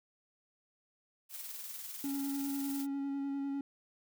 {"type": "noise with tremolo", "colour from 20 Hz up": "blue", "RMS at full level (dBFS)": -43, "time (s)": [1.29, 2.87], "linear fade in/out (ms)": 50, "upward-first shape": "square", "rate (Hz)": 20, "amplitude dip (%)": 35}
{"type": "tone with vibrato", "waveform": "triangle", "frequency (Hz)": 277.7, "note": "C#4", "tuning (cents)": 3, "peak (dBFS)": -32, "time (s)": [2.04, 3.61], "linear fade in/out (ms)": 2, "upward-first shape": "square", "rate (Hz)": 10, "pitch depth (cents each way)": 12}
{"effects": []}